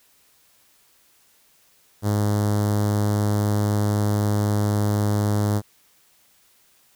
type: tone with notch filter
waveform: sawtooth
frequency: 103.9 Hz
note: G#2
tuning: 1 cent sharp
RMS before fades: -21 dBFS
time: 2.02-5.62 s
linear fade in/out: 50 ms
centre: 2500 Hz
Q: 0.6
effects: white hiss -59 dBFS RMS until 6.95 s